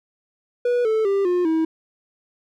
triangle tone with pitch steps, 487 / 438.9 / 395.6 / 356.5 / 321.3 Hz, B4 / A4 / G4 / F4 / E4, -24 / -4 / +16 / +36 / -44 cents, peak -15 dBFS, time 0.65-1.65 s, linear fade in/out 5 ms, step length 200 ms, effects none

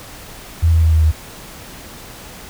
sine tone with pitch steps, 82.7 / 81.61 / 80.53 / 79.47 / 78.42 Hz, E2 / E2 / E2 / D#2 / D#2, +6 / -17 / -40 / +37 / +14 cents, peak -9 dBFS, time 0.62-1.12 s, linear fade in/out 20 ms, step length 100 ms, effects pink hiss -36 dBFS RMS until 2.49 s

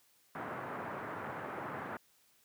white band-pass noise, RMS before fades -42 dBFS, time 0.35-1.97 s, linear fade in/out 2 ms, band 100 to 1500 Hz, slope 24 dB/octave, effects white hiss -69 dBFS RMS until 2.44 s + high-pass 60 Hz 12 dB/octave

